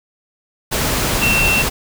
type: tone in noise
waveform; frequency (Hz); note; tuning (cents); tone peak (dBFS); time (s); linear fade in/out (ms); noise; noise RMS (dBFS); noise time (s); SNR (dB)
sine; 2700; E7; +41; -14; 1.21-1.63; 20; pink; -18; 0.71-1.7; +1
effects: none